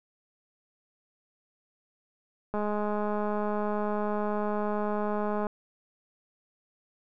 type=click train; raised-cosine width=1 ms; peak=-18 dBFS; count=613; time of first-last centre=2.54-5.468 s; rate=209 Hz; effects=none